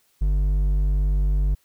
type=tone with hard clipping; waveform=triangle; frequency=49.05 Hz; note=G1; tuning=2 cents sharp; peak=-19 dBFS; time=0.21-1.55 s; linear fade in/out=10 ms; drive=9 dB; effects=white hiss -64 dBFS RMS until 1.64 s